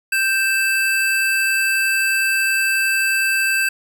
square tone pair together, 1568 / 2637 Hz, G6 / E7, 0 / 0 cents, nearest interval major sixth, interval 900 cents, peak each -19 / -20 dBFS, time 0.12-3.69 s, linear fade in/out 5 ms, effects none

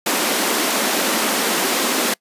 pink high-pass noise, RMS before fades -19 dBFS, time 0.06-2.14 s, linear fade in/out 5 ms, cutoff 210 Hz, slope 48 dB/octave, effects noise-tail reverb RT60 0.1 s tail -25 dB re dry + resampled to 32000 Hz

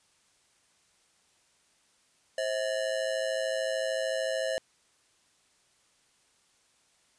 square ring-modulated tone, 587.3 Hz, D5, in tune, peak -26 dBFS, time 2.38-4.58 s, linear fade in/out 0 ms, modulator 56.7 Hz, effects white hiss -67 dBFS RMS until 7.18 s + resampled to 22050 Hz

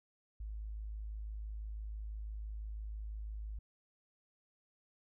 sine tone, 53 Hz, G#1, 36 cents sharp, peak -40 dBFS, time 0.4-3.59 s, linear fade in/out 5 ms, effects none

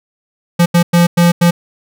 square tone bursts at uneven times, 172.6 Hz, F3, 20 cents flat, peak -7 dBFS, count 5, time 0.59-0.66 / 0.74-0.83 / 0.93-1.07 / 1.17-1.32 / 1.41-1.51 s, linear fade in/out 10 ms, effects none

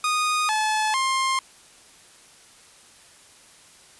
sawtooth tone with pitch steps, 1236 / 862 / 1059 Hz, D#6 / A5 / C6, -12 / -36 / +21 cents, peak -17 dBFS, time 0.04-1.39 s, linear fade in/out 2 ms, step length 450 ms, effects white hiss -51 dBFS RMS until 3.99 s + resampled to 24000 Hz

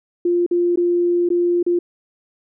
sine tone with dropouts, 349.2 Hz, F4, in tune, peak -14 dBFS, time 0.25-1.79 s, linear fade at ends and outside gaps 5 ms, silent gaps 0.464-0.511 / 0.759-0.773 / 1.29-1.302 / 1.629-1.664 s, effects none

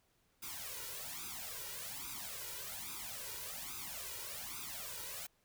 white noise with flanger, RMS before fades -45 dBFS, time 0.42-5.27 s, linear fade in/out 10 ms, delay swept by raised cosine 0.81 to 2.11 ms, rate 1.2 Hz, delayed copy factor +1, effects pink hiss -75 dBFS RMS until 5.44 s

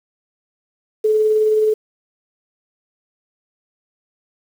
sine tone with tremolo, 431.3 Hz, A4, 35 cents flat, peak -11 dBFS, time 1.04-1.74 s, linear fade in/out 10 ms, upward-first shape sine, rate 19 Hz, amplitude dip 25%, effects 7-bit

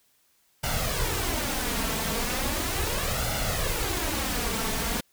pink noise with flanger, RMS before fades -28 dBFS, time 0.63-5.01 s, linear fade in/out 10 ms, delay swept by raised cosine 1.4 to 4.5 ms, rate 0.37 Hz, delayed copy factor +0.6, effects white hiss -66 dBFS RMS until 5.12 s

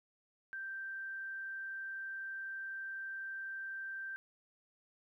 sine tone, 1568 Hz, G6, in tune, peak -40 dBFS, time 0.53-4.16 s, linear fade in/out 0 ms, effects 13-bit

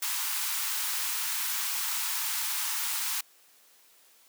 white high-pass noise, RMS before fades -31 dBFS, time 0.02-3.21 s, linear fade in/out 5 ms, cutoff 820 Hz, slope 96 dB/octave, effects white hiss -60 dBFS RMS until 4.28 s + high-pass 300 Hz 12 dB/octave

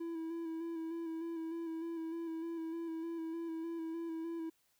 triangle tone with vibrato, 329.6 Hz, E4, in tune, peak -36 dBFS, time 0-4.5 s, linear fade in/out 10 ms, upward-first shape square, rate 3.3 Hz, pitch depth 25 cents each way, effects white hiss -75 dBFS RMS until 4.79 s

